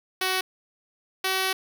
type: tone pair in turn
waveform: 5% pulse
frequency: 374.5 / 378.9 Hz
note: F#4 / F#4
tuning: +21 / +41 cents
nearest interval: unison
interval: 20 cents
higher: second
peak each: -12 dBFS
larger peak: neither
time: 0.21-0.41 / 1.24-1.53 s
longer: second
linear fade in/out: 5 ms
effects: none